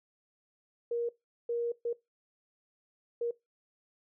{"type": "tone bursts at uneven times", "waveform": "sine", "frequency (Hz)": 471.7, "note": "A#4", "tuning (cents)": 20, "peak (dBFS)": -29, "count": 4, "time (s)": [[0.91, 1.09], [1.49, 1.72], [1.85, 1.93], [3.21, 3.31]], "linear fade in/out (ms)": 5, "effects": ["noise-tail reverb RT60 0.2 s tail -21 dB re dry"]}